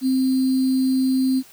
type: tone with sample-and-hold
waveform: sine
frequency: 261.6 Hz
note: C4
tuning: in tune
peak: -16 dBFS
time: 0.01-1.43 s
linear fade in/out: 50 ms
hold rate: 4410 Hz
effects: white hiss -48 dBFS RMS until 1.52 s